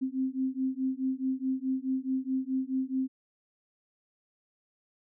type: beating tone pair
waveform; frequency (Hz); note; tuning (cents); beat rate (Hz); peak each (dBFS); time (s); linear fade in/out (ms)
sine; 260 / 264.7; C4 / C4; -11 / +20; 4.7; -31; 0.01-3.08; 20
effects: none